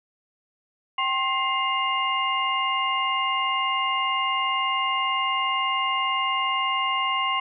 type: tone cluster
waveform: sine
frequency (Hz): 776 / 1065 / 2095 / 2822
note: G5 / C6 / C7 / F7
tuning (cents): -18 / +30 / +2 / +17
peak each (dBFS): -32 / -24 / -29 / -28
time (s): 0.98-7.4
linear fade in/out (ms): 5
effects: none